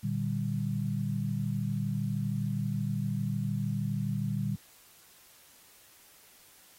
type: chord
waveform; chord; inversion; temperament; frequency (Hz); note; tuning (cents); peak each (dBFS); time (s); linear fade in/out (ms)
sine; G minor; first; equal with one note detuned; 116.54 / 149.23 / 196; Bb2 / D3 / G3; 0 / +28 / 0; -33; 0.03-4.56; 10
effects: white hiss -58 dBFS RMS until 6.78 s + AAC 48 kbps